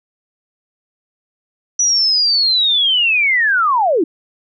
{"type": "linear sweep", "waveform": "sine", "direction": "down", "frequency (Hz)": [5920, 286.2], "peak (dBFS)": -11, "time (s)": [1.79, 4.04], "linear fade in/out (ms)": 5, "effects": []}